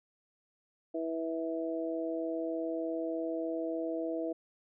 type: harmonic tone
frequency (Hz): 163.3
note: E3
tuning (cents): -16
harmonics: 2 / 3 / 4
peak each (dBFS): -35 / -38 / -37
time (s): 0.94-4.33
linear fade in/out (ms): 10
effects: none